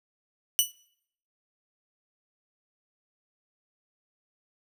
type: tone with exponential decay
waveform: 10% pulse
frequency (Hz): 2960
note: F#7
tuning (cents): 0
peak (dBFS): -8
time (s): 0.59-0.72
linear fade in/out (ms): 0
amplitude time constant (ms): 28
effects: noise-tail reverb RT60 0.7 s tail -24 dB re dry